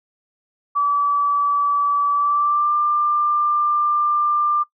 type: tone with pitch glide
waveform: sine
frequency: 1151 to 1190.9 Hz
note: D6 to D6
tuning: -35 to +24 cents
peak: -15 dBFS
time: 0.75-4.64 s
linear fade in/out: 20 ms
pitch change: +59 cents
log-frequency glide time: 2.13-2.74 s
effects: noise-tail reverb RT60 0.1 s tail -23 dB re dry